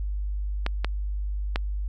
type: clicks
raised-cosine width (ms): 0.3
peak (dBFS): -10 / -11 / -10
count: 3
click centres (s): 0.664 / 0.846 / 1.559
effects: added 50 Hz sine -26 dBFS peak until 1.88 s